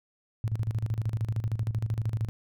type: tone with tremolo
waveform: sine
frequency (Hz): 110.3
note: A2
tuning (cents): +5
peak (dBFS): -24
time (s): 0.44-2.29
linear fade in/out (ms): 0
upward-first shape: square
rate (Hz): 13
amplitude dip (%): 75
effects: none